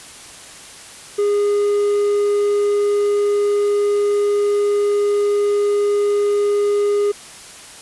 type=tone; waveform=triangle; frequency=410 Hz; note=G#4; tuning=22 cents flat; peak=-12 dBFS; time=1.18-7.12 s; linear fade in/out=10 ms; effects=white hiss -38 dBFS RMS until 7.81 s + resampled to 24000 Hz

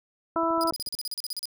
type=harmonic tone; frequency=330.3 Hz; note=E4; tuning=4 cents sharp; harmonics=1 / 2 / 3 / 4; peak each=-28 / -28 / -28 / -28 dBFS; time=0.36-0.71 s; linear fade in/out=2 ms
type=click train; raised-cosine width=2 ms; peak=-34 dBFS; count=9; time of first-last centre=0.36-0.944 s; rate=13.7 Hz
type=tone bursts; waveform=sawtooth; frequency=4932 Hz; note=D#8; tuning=16 cents flat; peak=-27 dBFS; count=14; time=0.61-1.455 s; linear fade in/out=0 ms; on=26 ms; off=37 ms
effects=none

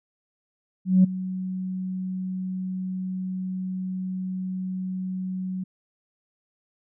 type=tone with ADSR envelope; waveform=sine; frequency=186 Hz; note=F#3; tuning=9 cents sharp; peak=-10 dBFS; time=0.85-5.64 s; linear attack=190 ms; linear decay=11 ms; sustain=-17 dB; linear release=9 ms; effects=tanh soft clip ceiling -8 dBFS

